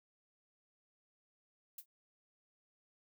violet noise with exponential decay, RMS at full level -41 dBFS, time 1.78-1.86 s, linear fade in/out 5 ms, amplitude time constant 16 ms, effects none

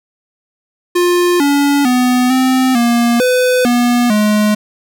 square tone with pitch steps, 353.1 / 284.4 / 249.8 / 258.9 / 236.5 / 503 / 242.1 / 210.9 Hz, F4 / C#4 / B3 / C4 / A#3 / B4 / B3 / G#3, +19 / +45 / +20 / -18 / +25 / +32 / -34 / +27 cents, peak -10 dBFS, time 0.95-4.55 s, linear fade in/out 10 ms, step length 450 ms, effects none

